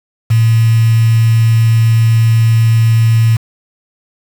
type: tone with quantisation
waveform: sine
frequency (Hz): 113.5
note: A#2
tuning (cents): -46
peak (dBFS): -6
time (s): 0.3-3.37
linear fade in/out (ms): 10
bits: 4
effects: none